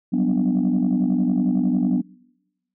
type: chord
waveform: sine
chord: G major seventh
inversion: third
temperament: equal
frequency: 185 / 196 / 246.9 / 293.7 Hz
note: F#3 / G3 / B3 / D4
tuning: 0 / 0 / 0 / 0 cents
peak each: -21 / -24 / -19 / -23 dBFS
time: 0.12-2.02 s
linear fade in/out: 20 ms
effects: noise-tail reverb RT60 1.0 s tail -26 dB re dry + tanh soft clip ceiling -12 dBFS